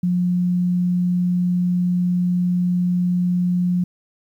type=tone; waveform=sine; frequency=178.4 Hz; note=F3; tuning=37 cents sharp; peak=-16 dBFS; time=0.03-3.84 s; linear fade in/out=5 ms; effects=9-bit